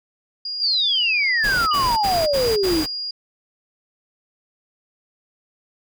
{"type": "tone", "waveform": "sine", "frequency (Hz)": 4844, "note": "D#8", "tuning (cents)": -47, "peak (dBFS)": -25, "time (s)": [0.45, 3.11], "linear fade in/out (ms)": 5}
{"type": "exponential sweep", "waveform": "sine", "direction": "down", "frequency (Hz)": [4978, 294.8], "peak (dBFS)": -17, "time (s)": [0.59, 2.85], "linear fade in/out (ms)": 50}
{"type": "noise bursts", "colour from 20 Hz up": "pink", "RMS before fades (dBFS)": -28, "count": 5, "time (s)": [1.43, 2.866], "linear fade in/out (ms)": 20, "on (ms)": 240, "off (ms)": 59}
{"type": "tone with exponential decay", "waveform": "sine", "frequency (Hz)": 2939, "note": "F#7", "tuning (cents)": -12, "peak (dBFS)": -23, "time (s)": [1.71, 2.13], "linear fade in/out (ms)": 5, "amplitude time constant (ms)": 90}
{"effects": []}